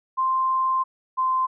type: tone pair in turn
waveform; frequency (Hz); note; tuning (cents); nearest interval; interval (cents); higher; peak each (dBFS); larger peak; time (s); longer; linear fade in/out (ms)
sine; 1046.5 / 1038.1; C6 / C6; 0 / -14; unison; 14; first; -19; neither; 0.17-0.84 / 1.17-1.47; first; 20
effects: none